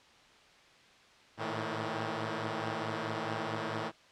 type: tone cluster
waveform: 5% pulse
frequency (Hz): 108.9 / 113.5 / 159.2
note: A2 / A#2 / D#3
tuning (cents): -17 / -46 / +40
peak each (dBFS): -27 / -27 / -27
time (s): 1.37-3.92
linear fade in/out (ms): 50
effects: white hiss -59 dBFS RMS until 4.11 s + low-pass 4000 Hz 12 dB/octave